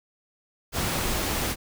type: noise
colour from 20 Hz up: pink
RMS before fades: -27 dBFS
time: 0.72-1.56 s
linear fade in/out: 50 ms
effects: none